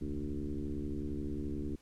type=tone with frequency modulation; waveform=sine; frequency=150 Hz; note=D3; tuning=37 cents sharp; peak=-34 dBFS; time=0.01-1.76 s; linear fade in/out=5 ms; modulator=71.3 Hz; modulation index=2.9; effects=pink hiss -66 dBFS RMS until 1.81 s + low-pass 11000 Hz 12 dB/octave